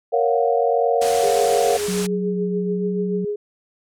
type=chord; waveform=sine; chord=Gb major seventh; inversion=first; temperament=equal; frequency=466.2 / 554.4 / 698.5 / 740 Hz; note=Bb4 / Db5 / F5 / Gb5; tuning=0 / 0 / 0 / 0 cents; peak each=-19 / -22 / -21 / -24 dBFS; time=0.12-1.78 s; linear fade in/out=20 ms
type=low-pass noise; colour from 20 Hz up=white; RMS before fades=-30 dBFS; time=1.01-2.07 s; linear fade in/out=10 ms; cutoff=10000 Hz; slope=24 dB/octave
type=tone with tremolo; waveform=sine; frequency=414.8 Hz; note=G#4; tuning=2 cents flat; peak=-20 dBFS; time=1.23-3.36 s; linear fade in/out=5 ms; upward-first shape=triangle; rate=6.9 Hz; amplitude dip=55%
type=tone with vibrato; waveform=sine; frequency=183.8 Hz; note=F#3; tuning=11 cents flat; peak=-22 dBFS; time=1.88-3.25 s; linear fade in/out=5 ms; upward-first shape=square; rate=1.1 Hz; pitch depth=10 cents each way
effects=none